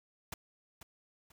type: noise with echo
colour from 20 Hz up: pink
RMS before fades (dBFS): -40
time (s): 0.32-0.34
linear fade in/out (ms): 5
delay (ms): 490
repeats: 2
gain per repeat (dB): -10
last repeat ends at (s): 1.32
effects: none